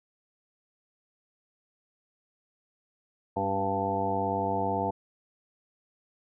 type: harmonic tone with a mistuned harmonic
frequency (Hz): 98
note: G2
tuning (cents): 0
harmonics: 1 / 2 / 3 / 4 / 5 / 7 / 8 / 9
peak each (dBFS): -37 / -36 / -37 / -37 / -34 / -32 / -36 / -31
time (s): 3.36-4.91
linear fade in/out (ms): 10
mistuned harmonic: 3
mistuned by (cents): -37
effects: none